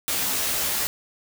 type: noise with comb filter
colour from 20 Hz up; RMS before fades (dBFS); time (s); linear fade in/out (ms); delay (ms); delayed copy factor
white; -25; 0.08-0.87; 0; 15; +0.75
effects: none